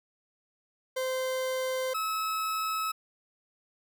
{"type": "tone pair in turn", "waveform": "40% pulse", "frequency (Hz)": [518, 1293.6], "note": ["C5", "E6"], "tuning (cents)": [-17, -33], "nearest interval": "octave + major third", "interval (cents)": 1584, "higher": "second", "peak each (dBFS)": -28, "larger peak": "neither", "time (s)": [[0.96, 1.94], [1.94, 2.92]], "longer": "neither", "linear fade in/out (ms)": 10, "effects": []}